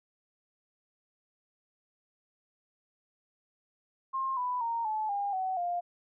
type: tone with pitch steps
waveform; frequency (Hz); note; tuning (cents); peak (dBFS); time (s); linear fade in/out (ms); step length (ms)
sine; 1064 / 992.7 / 926.3 / 864.2 / 806.4 / 752.4 / 702; C6 / B5 / A#5 / A5 / G5 / F#5 / F5; +29 / +9 / -11 / -31 / +49 / +29 / +9; -29; 4.13-5.81; 20; 240
effects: none